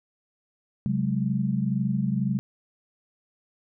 sine tone cluster, 134.5 / 186.8 / 208.8 Hz, C3 / F#3 / G#3, +48 / +17 / +10 cents, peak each -27 dBFS, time 0.86-2.39 s, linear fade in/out 0 ms, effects none

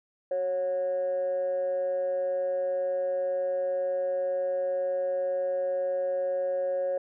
sine tone with amplitude modulation, 549 Hz, C#5, 17 cents flat, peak -22 dBFS, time 0.31-6.98 s, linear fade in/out 5 ms, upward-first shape sine, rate 178 Hz, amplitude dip 55%, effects tanh soft clip ceiling -21 dBFS

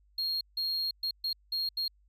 triangle tone bursts at uneven times, 4255 Hz, C8, 28 cents sharp, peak -28 dBFS, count 6, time 0.18-0.41 / 0.57-0.91 / 1.03-1.11 / 1.24-1.33 / 1.52-1.69 / 1.77-1.88 s, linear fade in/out 5 ms, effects added 50 Hz sine -62 dBFS peak until 2.08 s

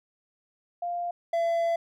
sine / triangle tone pair in turn, 698.5 / 673.7 Hz, F5 / E5, 0 / +38 cents, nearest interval minor second, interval 62 cents, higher first, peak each -28 / -21 dBFS, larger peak second, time 0.82-1.11 / 1.33-1.76 s, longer second, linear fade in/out 5 ms, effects none

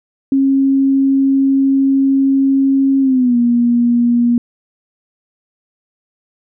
sine tone with pitch glide, 271.3 to 238.9 Hz, C#4 to A#3, -37 to +43 cents, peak -9 dBFS, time 0.32-4.38 s, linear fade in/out 2 ms, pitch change -220 cents, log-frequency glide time 3.01-3.37 s, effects none

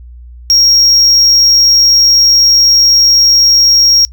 triangle tone, 5588 Hz, F8, in tune, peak -3 dBFS, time 0.5-4.05 s, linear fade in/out 0 ms, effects noise-tail reverb RT60 0.1 s tail -24 dB re dry + added 60 Hz sine -29 dBFS peak until 4.12 s

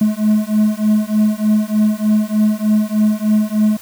triangle beating tone pair, 211.8 / 215.1 Hz, G#3 / A3, +34 / -39 cents, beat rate 3.3 Hz, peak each -13 dBFS, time 0.01-3.77 s, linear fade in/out 5 ms, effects white hiss -39 dBFS RMS until 3.81 s

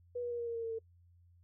sine tone with pitch steps, 487.6 / 482 / 476.5 / 471 / 465.6 / 460.2 / 454.9 / 449.7 Hz, B4 / B4 / A#4 / A#4 / A#4 / A#4 / A#4 / A4, -22 / -42 / +38 / +18 / -2 / -22 / -42 / +38 cents, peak -35 dBFS, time 0.15-0.79 s, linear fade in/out 10 ms, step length 80 ms, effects noise-tail reverb RT60 0.1 s tail -25 dB re dry + added 87 Hz sine -61 dBFS peak until 1.43 s

